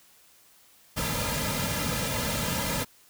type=noise with comb filter; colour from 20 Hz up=pink; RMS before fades=-29 dBFS; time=0.96-2.85 s; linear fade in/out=20 ms; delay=2.7 ms; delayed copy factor=-0.9; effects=white hiss -58 dBFS RMS until 3.09 s

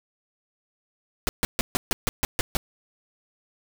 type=noise bursts; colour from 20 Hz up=pink; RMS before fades=-23 dBFS; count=9; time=1.27-2.57 s; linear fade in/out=0 ms; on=20 ms; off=140 ms; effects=none

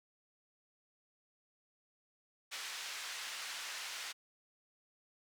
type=band-pass noise; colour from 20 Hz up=pink; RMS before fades=-44 dBFS; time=2.51-4.13 s; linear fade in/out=20 ms; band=1600 to 6900 Hz; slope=12 dB/octave; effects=none

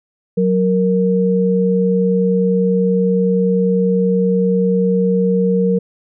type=tone pair together; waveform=sine; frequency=185 / 465.2 Hz; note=F#3 / A#4; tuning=0 / -4 cents; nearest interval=octave + major third; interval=1596 cents; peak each=-14 / -15 dBFS; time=0.37-5.79 s; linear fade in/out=10 ms; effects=none

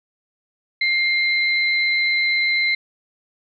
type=tone pair together; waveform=sine; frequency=2113 / 4054 Hz; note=C7 / B7; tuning=+16 / +45 cents; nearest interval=major seventh; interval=1129 cents; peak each=-17 / -24 dBFS; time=0.81-2.75 s; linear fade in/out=5 ms; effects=none

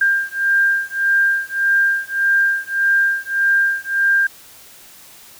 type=beating tone pair; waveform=sine; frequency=1594 / 1595.7 Hz; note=G6 / G6; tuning=+28 / +30 cents; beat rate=1.7 Hz; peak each=-17 dBFS; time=0.01-4.27 s; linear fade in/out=5 ms; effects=white hiss -43 dBFS RMS until 5.39 s

